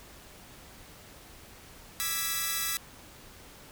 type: chord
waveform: 5% pulse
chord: E dominant seventh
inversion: third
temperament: equal with one note detuned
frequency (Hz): 1174.7 / 1318.5 / 1661.2 / 1969.8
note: D6 / E6 / G#6 / B6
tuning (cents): 0 / 0 / 0 / -5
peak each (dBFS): -27 / -23 / -25 / -22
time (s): 2-2.77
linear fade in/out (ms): 0
effects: pink hiss -51 dBFS RMS until 3.71 s